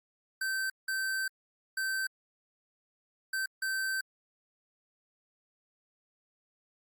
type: tone bursts at uneven times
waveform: square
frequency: 1549 Hz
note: G6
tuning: 21 cents flat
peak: -31 dBFS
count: 5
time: 0.41-0.7 / 0.88-1.28 / 1.77-2.07 / 3.33-3.46 / 3.62-4.01 s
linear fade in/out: 5 ms
effects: Opus 48 kbps